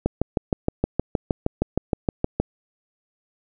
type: click train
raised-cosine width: 2 ms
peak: -6 dBFS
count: 16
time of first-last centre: 0.06-2.4 s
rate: 6.41 Hz
effects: none